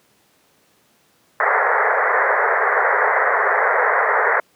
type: band-pass noise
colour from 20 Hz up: white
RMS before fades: -17 dBFS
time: 1.4-4.4 s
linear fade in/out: 2 ms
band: 410 to 2000 Hz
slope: 96 dB/octave
effects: pink hiss -58 dBFS RMS until 4.55 s + high-pass 150 Hz 12 dB/octave